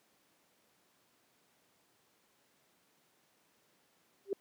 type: tone with exponential growth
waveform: sine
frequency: 395.1 Hz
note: G4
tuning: 14 cents sharp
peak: -26 dBFS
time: 4.25-4.33 s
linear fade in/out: 2 ms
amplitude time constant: 16 ms
effects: pink hiss -71 dBFS RMS until 4.4 s + high-pass 200 Hz 12 dB/octave